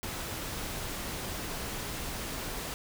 pink noise, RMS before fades -37 dBFS, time 0.03-2.74 s, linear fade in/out 0 ms, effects none

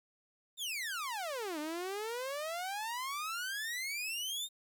sawtooth exponential two-way sweep, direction down then up, 3732 to 294.2 to 3732 Hz, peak -33 dBFS, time 0.57-4.49 s, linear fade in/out 50 ms, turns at 1.59 s, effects 11-bit

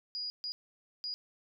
sine tone bursts at uneven times, 4892 Hz, D#8, 30 cents flat, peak -35 dBFS, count 3, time 0.15-0.3 / 0.44-0.52 / 1.04-1.14 s, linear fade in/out 0 ms, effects none

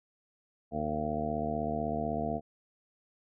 harmonic tone, 76 Hz, D#2, 40 cents flat, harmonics 1 / 2 / 3 / 4 / 5 / 6 / 7 / 8 / 9 / 10, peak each -42 / -40 / -36 / -41 / -46 / -39 / -46 / -45 / -34 / -43 dBFS, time 0.71-2.41 s, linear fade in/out 50 ms, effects none

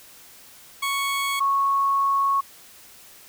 20% pulse / sine tone pair in turn, 1108.7 / 1103.7 Hz, C#6 / C#6, 0 / -8 cents, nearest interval unison, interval 8 cents, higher first, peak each -18 dBFS, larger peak neither, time 0.82-1.4 / 1.4-2.41 s, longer second, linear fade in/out 10 ms, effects white hiss -48 dBFS RMS until 3.28 s

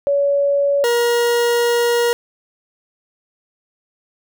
sine / 40% pulse tone pair in turn, 565 / 475.1 Hz, C#5 / A#4, +33 / +33 cents, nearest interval minor third, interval 300 cents, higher first, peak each -13 dBFS, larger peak neither, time 0.07-0.84 / 0.84-2.13 s, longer second, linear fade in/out 0 ms, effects none

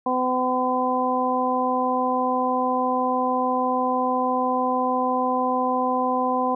harmonic tone, 253.8 Hz, B3, 47 cents sharp, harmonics 1 / 2 / 3 / 4, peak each -26 / -26 / -25 / -24 dBFS, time 0.06-6.55 s, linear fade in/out 5 ms, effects none

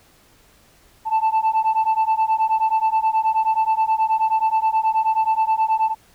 sine beating tone pair, 877 / 886.4 Hz, A5 / A5, -6 / +13 cents, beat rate 9.4 Hz, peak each -17 dBFS, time 1.05-5.95 s, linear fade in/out 50 ms, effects tanh soft clip ceiling -13 dBFS + pink hiss -54 dBFS RMS until 6.14 s

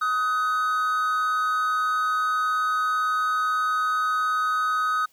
triangle tone pair together, 1259.7 / 1498 Hz, D#6 / F#6, +21 / +21 cents, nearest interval minor third, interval 300 cents, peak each -20 / -27 dBFS, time 0.01-5.06 s, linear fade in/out 10 ms, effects white hiss -61 dBFS RMS until 5.12 s

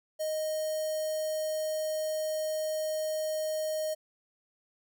square tone with notch filter, 622.3 Hz, D#5, in tune, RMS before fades -32 dBFS, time 0.19-3.95 s, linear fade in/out 20 ms, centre 2200 Hz, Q 0.54, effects none

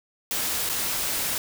white noise with dropouts, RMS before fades -27 dBFS, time 0.31-1.38 s, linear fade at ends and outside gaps 1 ms, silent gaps 0.691-0.696 s, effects none

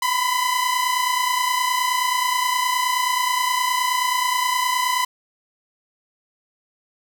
sawtooth tone pair together, 987.8 / 1017.3 Hz, B5 / C6, 0 / -49 cents, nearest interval minor second, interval 51 cents, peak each -18 / -18 dBFS, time 0.02-5.05 s, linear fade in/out 5 ms, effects none

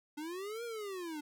square linear two-way sweep, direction up then down, 289.6 to 478.4 to 289.6 Hz, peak -40 dBFS, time 0.17-1.21 s, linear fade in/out 10 ms, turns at 0.64 s, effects none

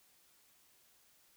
silence, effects white hiss -68 dBFS RMS until 1.36 s

